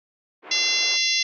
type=band-pass noise; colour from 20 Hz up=pink; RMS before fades=-40 dBFS; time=0.42-0.99 s; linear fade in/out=50 ms; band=340 to 2400 Hz; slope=24 dB/octave
type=harmonic tone; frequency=686 Hz; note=F5; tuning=31 cents flat; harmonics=3 / 4 / 5 / 6 / 7 / 8 / 9; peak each=-27 / -27 / -27 / -27 / -27 / -27 / -28 dBFS; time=0.51-1.23 s; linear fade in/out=5 ms
effects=none